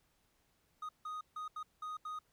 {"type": "tone bursts at uneven times", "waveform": "triangle", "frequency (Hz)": 1244.5, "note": "D#6", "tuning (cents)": 0, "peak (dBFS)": -38, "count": 6, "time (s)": [[0.82, 0.89], [1.05, 1.21], [1.36, 1.48], [1.56, 1.63], [1.82, 1.97], [2.05, 2.19]], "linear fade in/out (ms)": 5, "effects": ["pink hiss -75 dBFS RMS until 2.32 s"]}